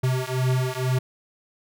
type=beating tone pair; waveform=square; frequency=127.5 / 129.6 Hz; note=C3 / C3; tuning=-44 / -16 cents; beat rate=2.1 Hz; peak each=-25 dBFS; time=0.03-0.99 s; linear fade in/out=10 ms; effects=none